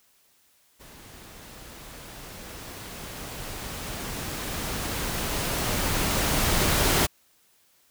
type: noise with level ramp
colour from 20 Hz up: pink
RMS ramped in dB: -48 to -21 dBFS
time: 0.79-7.07 s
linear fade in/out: 20 ms
effects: white hiss -63 dBFS RMS until 7.9 s